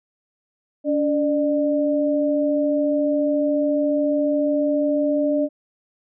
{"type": "tone pair together", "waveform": "sine", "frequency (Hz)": [286.8, 599], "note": ["D4", "D5"], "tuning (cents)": [-41, 34], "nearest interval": "octave + minor second", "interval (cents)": 1275, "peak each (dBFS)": -20, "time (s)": [0.84, 5.49], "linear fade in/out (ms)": 50, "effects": []}